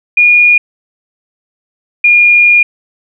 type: tone pair in turn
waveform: sine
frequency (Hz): 2436 / 2424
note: D#7 / D#7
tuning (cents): -37 / -46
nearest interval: unison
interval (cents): 9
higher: first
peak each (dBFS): -3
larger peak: neither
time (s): 0.17-0.58 / 2.04-2.63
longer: second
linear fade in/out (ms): 5
effects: none